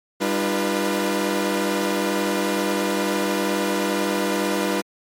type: tone cluster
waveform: sawtooth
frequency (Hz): 197.8 / 301.6 / 343.8 / 488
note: G3 / D4 / F4 / B4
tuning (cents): +16 / +46 / -27 / -21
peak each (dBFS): -22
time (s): 0.2-4.82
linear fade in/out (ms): 20
effects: MP3 64 kbps